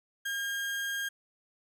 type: tone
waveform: 35% pulse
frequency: 1616 Hz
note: G#6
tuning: 48 cents flat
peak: -30 dBFS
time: 0.25-1.09 s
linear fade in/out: 10 ms
effects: none